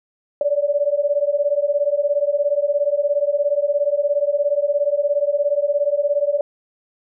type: beating tone pair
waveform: sine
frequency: 569 / 586 Hz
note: C#5 / D5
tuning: +45 / -4 cents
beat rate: 17 Hz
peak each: -19 dBFS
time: 0.41-6.41 s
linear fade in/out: 2 ms
effects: none